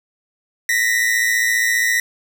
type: tone pair together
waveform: 45% pulse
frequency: 1864.7 / 1979.6 Hz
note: A#6 / B6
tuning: 0 / +4 cents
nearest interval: minor second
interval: 104 cents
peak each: -18 dBFS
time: 0.69-2 s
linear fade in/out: 2 ms
effects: none